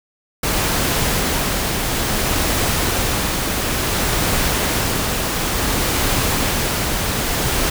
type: noise with tremolo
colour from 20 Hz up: pink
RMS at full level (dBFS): -18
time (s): 0.43-7.7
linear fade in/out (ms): 5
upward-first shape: sine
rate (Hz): 0.57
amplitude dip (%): 25
effects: none